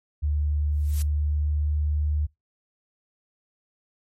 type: tone with pitch glide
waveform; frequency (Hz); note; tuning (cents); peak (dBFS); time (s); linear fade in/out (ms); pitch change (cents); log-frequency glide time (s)
sine; 74.1 to 75.05; D2 to D2; +16 to +38; -21; 0.22-2.27; 20; +22; 0.94-2.14
type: noise with exponential growth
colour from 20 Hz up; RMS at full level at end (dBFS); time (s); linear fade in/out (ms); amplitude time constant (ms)
blue; -32; 0.72-1.02; 1; 65
effects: noise-tail reverb RT60 0.2 s tail -24 dB re dry + MP3 64 kbps